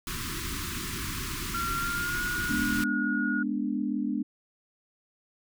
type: band-stop noise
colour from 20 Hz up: pink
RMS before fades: -34 dBFS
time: 0.07-2.84 s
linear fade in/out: 2 ms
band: 390 to 1000 Hz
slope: 96 dB/octave
type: tone with pitch glide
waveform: sine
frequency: 1374 to 1444 Hz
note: F6 to F#6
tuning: -29 to -43 cents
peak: -29 dBFS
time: 1.54-3.43 s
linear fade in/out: 5 ms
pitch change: +86 cents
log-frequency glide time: 1.76-2.21 s
type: chord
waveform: sine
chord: G# diminished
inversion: none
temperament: equal with one note detuned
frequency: 209.1 / 246.9 / 293.7 Hz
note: G#3 / B3 / D4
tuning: +12 / 0 / 0 cents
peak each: -31 dBFS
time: 2.49-4.23 s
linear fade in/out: 10 ms
effects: none